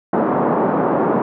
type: band-pass noise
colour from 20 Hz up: pink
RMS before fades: -17 dBFS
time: 0.13-1.22 s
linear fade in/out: 2 ms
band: 190 to 1100 Hz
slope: 24 dB/octave
effects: none